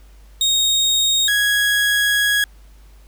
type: tone pair in turn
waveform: 30% pulse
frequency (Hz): 3729 / 1661.1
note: A#7 / G#6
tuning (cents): 0 / 0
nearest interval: octave + major second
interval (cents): 1400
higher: first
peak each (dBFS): -12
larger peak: neither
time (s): 0.41-1.28 / 1.28-2.44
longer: second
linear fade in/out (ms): 2
effects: added 50 Hz sine -42 dBFS peak until 3.07 s + pink hiss -55 dBFS RMS until 3.07 s